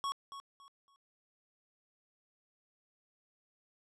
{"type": "tone with echo", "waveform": "square", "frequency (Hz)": 1108, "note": "C#6", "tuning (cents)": -1, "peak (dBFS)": -34, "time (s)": [0.04, 0.12], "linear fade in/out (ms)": 0, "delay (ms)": 280, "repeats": 3, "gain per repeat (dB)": -11, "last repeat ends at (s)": 0.96, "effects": ["low-pass 8000 Hz 12 dB/octave"]}